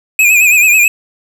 square tone with vibrato, 2489 Hz, D#7, in tune, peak -6 dBFS, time 0.19-0.88 s, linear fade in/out 2 ms, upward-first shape sine, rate 9.2 Hz, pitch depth 76 cents each way, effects 8-bit

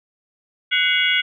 sine tone cluster, 1487 / 2064 / 2228 / 2860 / 3352 Hz, F#6 / C7 / C#7 / F7 / G#7, +8 / -24 / +8 / +41 / +15 cents, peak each -22 dBFS, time 0.71-1.22 s, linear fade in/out 20 ms, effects none

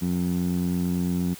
15% pulse tone with band-pass filter, 88.8 Hz, F2, 29 cents sharp, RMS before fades -25 dBFS, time 0.01-1.35 s, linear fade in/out 20 ms, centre 190 Hz, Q 2.2, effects white hiss -44 dBFS RMS until 1.39 s

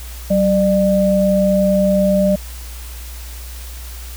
sine tone pair together, 190.32 / 599 Hz, F#3 / D5, +49 / +34 cents, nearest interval octave + minor sixth, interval 1985 cents, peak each -14 dBFS, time 0.3-2.36 s, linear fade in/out 10 ms, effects added 60 Hz sine -29 dBFS peak until 4.16 s + white hiss -37 dBFS RMS until 4.16 s

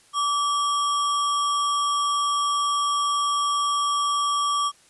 sine tone with sample-and-hold, 1159 Hz, D6, 23 cents flat, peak -20 dBFS, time 0.13-4.72 s, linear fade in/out 50 ms, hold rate 4410 Hz, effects white hiss -56 dBFS RMS until 4.89 s + resampled to 24000 Hz

